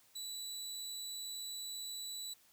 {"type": "tone", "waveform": "25% pulse", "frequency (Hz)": 3951, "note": "B7", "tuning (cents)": 0, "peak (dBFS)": -38, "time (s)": [0.15, 2.34], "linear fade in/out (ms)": 10, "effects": ["white hiss -67 dBFS RMS until 2.52 s"]}